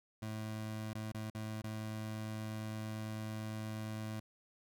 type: tone with dropouts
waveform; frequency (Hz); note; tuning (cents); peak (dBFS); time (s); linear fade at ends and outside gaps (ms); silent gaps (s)
25% pulse; 108.8; A2; -19; -36; 0.22-4.2; 5; 0.933-0.95 / 1.121-1.145 / 1.301-1.348 / 1.619-1.639
effects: none